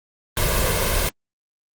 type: noise with comb filter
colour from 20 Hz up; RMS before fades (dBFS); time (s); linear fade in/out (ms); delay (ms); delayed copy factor
pink; -20; 0.37-1.09; 2; 1.9; +0.7
effects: Opus 24 kbps